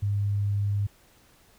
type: tone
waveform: sine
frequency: 101.4 Hz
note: G#2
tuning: 41 cents flat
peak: -23 dBFS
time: 0.02-0.87 s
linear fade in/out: 10 ms
effects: pink hiss -59 dBFS RMS until 1.58 s